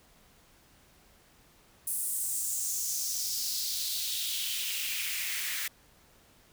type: noise with high-pass filter sweep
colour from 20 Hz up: white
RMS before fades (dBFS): -33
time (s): 1.87-5.68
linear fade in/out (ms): 5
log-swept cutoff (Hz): 10000 to 1800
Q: 2.9
effects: pink hiss -61 dBFS RMS until 6.52 s